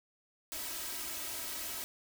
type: noise with comb filter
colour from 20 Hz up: white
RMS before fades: -40 dBFS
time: 0.52-1.84 s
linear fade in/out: 0 ms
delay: 3.1 ms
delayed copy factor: +0.95
effects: none